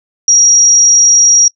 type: tone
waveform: sine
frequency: 5690 Hz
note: F8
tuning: 31 cents sharp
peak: -4 dBFS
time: 0.28-1.48 s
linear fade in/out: 2 ms
effects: noise-tail reverb RT60 0.1 s tail -24 dB re dry